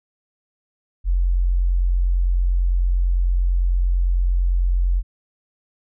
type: tone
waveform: sine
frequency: 44.46 Hz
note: F1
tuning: 32 cents sharp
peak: -15 dBFS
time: 1.04-5.03 s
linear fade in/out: 50 ms
effects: none